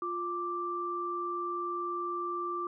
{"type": "tone pair together", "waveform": "sine", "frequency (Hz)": [350.6, 1174.7], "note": ["F4", "D6"], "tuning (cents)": [7, 0], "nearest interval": "octave + major sixth", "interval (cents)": 2093, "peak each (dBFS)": [-37, -33], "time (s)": [0.02, 2.67], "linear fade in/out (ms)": 2, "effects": []}